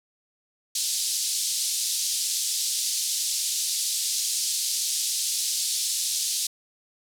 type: band-pass noise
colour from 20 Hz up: pink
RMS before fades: -27 dBFS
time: 0.75-6.47 s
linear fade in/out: 5 ms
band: 4100 to 11000 Hz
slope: 24 dB/octave
effects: none